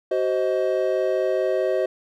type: chord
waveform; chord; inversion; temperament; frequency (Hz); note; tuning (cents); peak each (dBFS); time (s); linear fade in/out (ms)
triangle; C diminished; second; just; 376.7 / 523.3 / 627.9; Gb4 / C5 / Eb5; +31 / 0 / +16; -22; 0.11-1.86; 5
effects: none